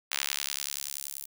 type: tone with high-pass filter sweep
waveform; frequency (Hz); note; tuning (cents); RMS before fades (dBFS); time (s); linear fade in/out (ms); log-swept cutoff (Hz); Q
sawtooth; 70.4; C#2; +27; -35; 0.11-1.26; 10; 2200 to 11000; 0.74
effects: none